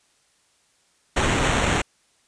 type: noise with sample-and-hold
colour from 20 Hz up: pink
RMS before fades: -21 dBFS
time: 1.16-1.82 s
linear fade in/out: 10 ms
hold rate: 4900 Hz
effects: white hiss -63 dBFS RMS until 2.27 s + resampled to 22050 Hz